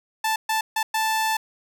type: tone bursts at uneven times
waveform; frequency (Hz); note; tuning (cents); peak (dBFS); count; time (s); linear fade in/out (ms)
sawtooth; 880; A5; 0; -17; 4; 0.24-0.36 / 0.49-0.61 / 0.76-0.83 / 0.94-1.37; 5
effects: none